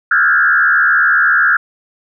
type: tone with frequency modulation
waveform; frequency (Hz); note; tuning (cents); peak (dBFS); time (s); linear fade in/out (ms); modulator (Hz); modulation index
sine; 1522; F#6; +48; -8; 0.11-1.57; 5; 73.9; 2.4
effects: none